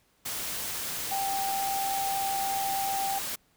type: tone in noise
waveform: sine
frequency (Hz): 784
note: G5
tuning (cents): 0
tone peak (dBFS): -28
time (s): 1.11-3.19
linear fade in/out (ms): 10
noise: white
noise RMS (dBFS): -34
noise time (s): 0.25-3.36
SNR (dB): +3
effects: pink hiss -67 dBFS RMS until 3.56 s